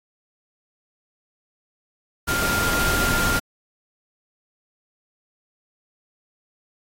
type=tone in noise; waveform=sine; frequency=1400 Hz; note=F6; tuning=4 cents sharp; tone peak=-23 dBFS; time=2.27-3.4 s; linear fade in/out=20 ms; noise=pink; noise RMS=-24 dBFS; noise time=2.27-3.4 s; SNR=-2 dB; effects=AAC 48 kbps